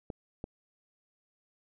clicks, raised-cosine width 2 ms, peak -24 dBFS, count 2, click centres 0.102 / 0.441 s, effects none

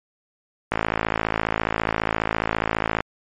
click train, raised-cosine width 0.5 ms, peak -5 dBFS, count 126, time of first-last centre 0.72-3.005 s, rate 54.7 Hz, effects MP3 48 kbps

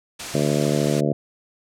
white noise, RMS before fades -30 dBFS, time 0.19-1.01 s, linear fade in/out 10 ms
harmonic tone, 73.42 Hz, D2, in tune, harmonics 2 / 3 / 4 / 5 / 6 / 7 / 8 / 9, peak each -23 / -25 / -26 / -27 / -28 / -28 / -29 / -30 dBFS, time 0.34-1.13 s, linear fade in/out 5 ms
effects low-pass 8000 Hz 12 dB/octave

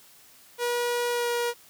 sawtooth tone with pitch glide, 481.8 to 477.4 Hz, B4 to A#4, -43 to +41 cents, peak -21 dBFS, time 0.58-1.54 s, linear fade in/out 50 ms, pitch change -16 cents, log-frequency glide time 1.11-1.29 s, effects white hiss -54 dBFS RMS until 1.69 s + high-pass 60 Hz 12 dB/octave

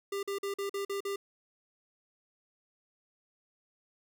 square tone bursts, 398.1 Hz, G4, 27 cents sharp, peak -33 dBFS, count 7, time 0.12-1.16 s, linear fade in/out 5 ms, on 110 ms, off 45 ms, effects none

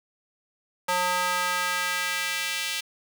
square tone with high-pass filter sweep, 180 Hz, F#3, 47 cents flat, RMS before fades -27 dBFS, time 0.88-2.81 s, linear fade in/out 10 ms, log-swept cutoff 830 to 2800 Hz, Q 1.5, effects 8-bit

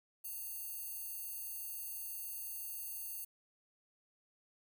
square tone with high-pass filter, 911 Hz, A#5, 40 cents flat, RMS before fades -44 dBFS, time 0.24-3.25 s, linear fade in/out 10 ms, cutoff 12000 Hz, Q 1.3, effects none

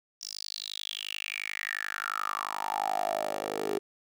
10% pulse tone with high-pass filter sweep, 51.4 Hz, G#1, 17 cents flat, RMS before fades -34 dBFS, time 0.21-3.79 s, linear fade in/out 5 ms, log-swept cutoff 5500 to 400 Hz, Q 7.5, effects none

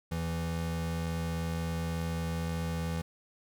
square tone pair together, 82.41 / 165.87 Hz, E2 / E3, 0 / +11 cents, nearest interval octave, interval 1211 cents, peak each -36 / -34 dBFS, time 0.11-3.02 s, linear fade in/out 10 ms, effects none

